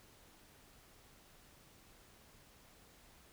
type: silence
effects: pink hiss -63 dBFS RMS until 3.32 s